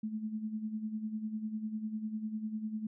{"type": "tone with tremolo", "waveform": "sine", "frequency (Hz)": 216.6, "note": "A3", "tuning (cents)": -27, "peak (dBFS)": -32, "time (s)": [0.03, 2.87], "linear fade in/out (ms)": 5, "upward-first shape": "sine", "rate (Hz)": 10, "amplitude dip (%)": 65, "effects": []}